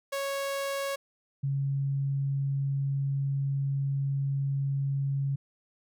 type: tone pair in turn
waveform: sawtooth / sine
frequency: 553 / 138.25 Hz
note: C#5 / C#3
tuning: -4 / -4 cents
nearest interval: 2 octaves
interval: 2400 cents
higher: first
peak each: -26 dBFS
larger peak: neither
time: 0.12-0.96 / 1.43-5.36 s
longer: second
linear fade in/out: 10 ms
effects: none